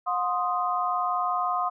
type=chord; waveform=sine; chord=C diminished; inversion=second; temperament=equal with one note detuned; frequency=721 / 1046.5 / 1244.5 Hz; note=Gb5 / C6 / Eb6; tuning=-45 / 0 / 0 cents; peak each=-28 / -28 / -28 dBFS; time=0.06-1.7 s; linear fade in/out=20 ms; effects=none